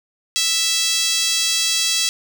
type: tone with high-pass filter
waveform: 5% pulse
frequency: 659.3 Hz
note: E5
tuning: in tune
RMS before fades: -19 dBFS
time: 0.36-2.09 s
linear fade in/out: 0 ms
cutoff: 3300 Hz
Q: 1.2
effects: none